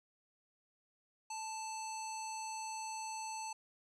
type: tone with low-pass filter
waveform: square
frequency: 880 Hz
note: A5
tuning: in tune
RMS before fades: -43 dBFS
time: 1.3-3.53 s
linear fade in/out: 5 ms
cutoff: 7200 Hz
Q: 6.6
effects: none